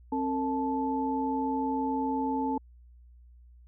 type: tone cluster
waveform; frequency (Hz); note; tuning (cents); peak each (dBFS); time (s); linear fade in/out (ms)
sine; 267.2 / 456.3 / 873; C4 / A#4 / A5; +36 / -37 / -14; -29 / -36 / -31; 0.12-2.58; 5
effects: added 60 Hz sine -51 dBFS peak until 3.67 s